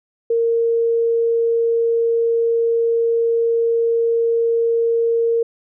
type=tone; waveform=sine; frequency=462.1 Hz; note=A#4; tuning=15 cents flat; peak=-14 dBFS; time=0.3-5.43 s; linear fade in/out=5 ms; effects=none

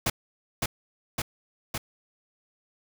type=noise with echo; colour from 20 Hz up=pink; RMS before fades=-25 dBFS; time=0.06-0.1 s; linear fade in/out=5 ms; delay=560 ms; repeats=3; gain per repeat=-2 dB; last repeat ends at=1.78 s; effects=none

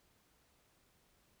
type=silence; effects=pink hiss -72 dBFS RMS until 1.4 s

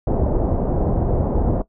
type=low-pass noise; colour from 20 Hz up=pink; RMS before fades=-19 dBFS; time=0.07-1.62 s; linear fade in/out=5 ms; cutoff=720 Hz; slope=24 dB/octave; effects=noise-tail reverb RT60 0.1 s tail -18 dB re dry

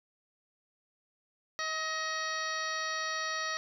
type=harmonic tone with a mistuned harmonic; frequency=635 Hz; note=D#5; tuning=35 cents sharp; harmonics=1 / 2 / 3 / 4 / 5 / 6 / 7 / 8 / 9; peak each=-43 / -37 / -36 / -47 / -49 / -44 / -41 / -49 / -43 dBFS; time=1.59-3.57 s; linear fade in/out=0 ms; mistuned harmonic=3; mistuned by=-21 cents; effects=11-bit

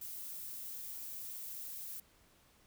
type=noise; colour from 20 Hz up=violet; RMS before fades=-45 dBFS; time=0.01-2 s; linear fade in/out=5 ms; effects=pink hiss -67 dBFS RMS until 2.66 s

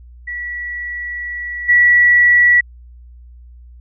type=tone with level steps; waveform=sine; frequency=1943 Hz; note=B6; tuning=29 cents flat; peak=-22 / -7 dBFS; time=0.27-2.61 s; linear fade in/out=10 ms; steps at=1.68 s; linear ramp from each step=20 ms; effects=added 60 Hz sine -37 dBFS peak until 3.8 s

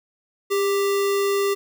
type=tone with sample-and-hold; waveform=sine; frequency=400 Hz; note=G4; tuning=35 cents sharp; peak=-18 dBFS; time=0.5-1.55 s; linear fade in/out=20 ms; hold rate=1575 Hz; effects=none

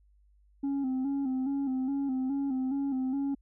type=tone with vibrato; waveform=sine; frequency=268.7 Hz; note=C4; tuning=46 cents sharp; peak=-25 dBFS; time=0.63-3.35 s; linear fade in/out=10 ms; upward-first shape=square; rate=2.4 Hz; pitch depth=58 cents each way; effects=tanh soft clip ceiling -27 dBFS + added 50 Hz sine -60 dBFS peak until 3.41 s

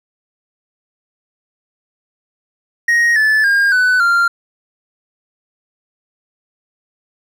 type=tone with pitch steps; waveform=triangle; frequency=1876 / 1740.3 / 1614.4 / 1497.6 / 1389.3 Hz; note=A#6 / A6 / G#6 / F#6 / F6; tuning=+11 / -19 / -49 / +20 / -9 cents; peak=-8 dBFS; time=2.88-4.28 s; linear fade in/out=5 ms; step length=280 ms; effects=none

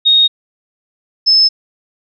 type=tone pair in turn; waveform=sine; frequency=3729 / 5228 Hz; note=A#7 / E8; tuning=0 / -15 cents; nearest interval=tritone; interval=585 cents; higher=second; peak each=-6 dBFS; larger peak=neither; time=0.05-0.28 / 1.26-1.49 s; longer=neither; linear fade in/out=20 ms; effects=none

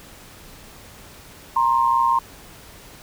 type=tone pair together; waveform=sine; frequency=932.3 / 1056.9 Hz; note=A#5 / C6; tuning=0 / +17 cents; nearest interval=major second; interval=217 cents; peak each=-18 dBFS; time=1.56-2.19 s; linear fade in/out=5 ms; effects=pink hiss -44 dBFS RMS until 3.02 s

